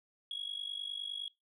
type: tone with amplitude modulation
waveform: sine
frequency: 3322 Hz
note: G#7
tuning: in tune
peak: -32 dBFS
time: 0.31-1.28 s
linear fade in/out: 2 ms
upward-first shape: sine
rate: 49.8 Hz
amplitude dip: 90%
effects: noise-tail reverb RT60 0.2 s tail -23 dB re dry + tanh soft clip ceiling -33 dBFS